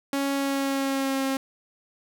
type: tone with pitch glide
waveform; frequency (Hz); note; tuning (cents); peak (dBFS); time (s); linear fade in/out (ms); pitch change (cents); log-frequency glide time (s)
sawtooth; 277.2 to 268.7; C#4 to C4; 0 to +46; -20; 0.13-1.37; 2; -54; 0.33-1.25
effects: none